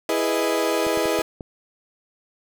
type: chord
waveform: 35% pulse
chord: E major seventh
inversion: none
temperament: equal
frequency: 329.6 / 415.3 / 493.9 / 622.3 Hz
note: E4 / G#4 / B4 / D#5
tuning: 0 / 0 / 0 / 0 cents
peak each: -24 dBFS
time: 0.09-1.22 s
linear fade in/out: 2 ms
type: clicks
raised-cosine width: 2 ms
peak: -20 dBFS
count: 5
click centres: 0.867 / 0.974 / 1.056 / 1.19 / 1.408 s
effects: none